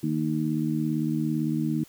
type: harmonic tone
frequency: 77.78 Hz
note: D#2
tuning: in tune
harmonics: 2 / 3 / 4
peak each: -28 / -28 / -28 dBFS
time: 0.03-1.84 s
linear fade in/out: 5 ms
effects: white hiss -54 dBFS RMS until 1.88 s